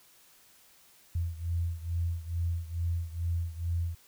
sine beating tone pair, 84.1 / 86.4 Hz, E2 / F2, +35 / -18 cents, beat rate 2.3 Hz, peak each -31 / -34 dBFS, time 1.15-3.95 s, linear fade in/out 5 ms, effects white hiss -60 dBFS RMS until 4.07 s

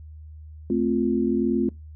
sine chord, F major, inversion first, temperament equal, 220 / 261.6 / 349.2 Hz, A3 / C4 / F4, 0 / 0 / 0 cents, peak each -24 dBFS, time 0.7-1.69 s, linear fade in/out 2 ms, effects noise-tail reverb RT60 0.2 s tail -24 dB re dry + added 77 Hz sine -39 dBFS peak until 1.95 s

